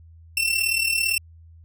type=tone with amplitude modulation; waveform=sawtooth; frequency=2698 Hz; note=E7; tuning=40 cents sharp; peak=-14 dBFS; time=0.37-1.18 s; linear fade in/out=2 ms; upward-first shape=sine; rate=37.8 Hz; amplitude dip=65%; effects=added 82 Hz sine -45 dBFS peak until 1.64 s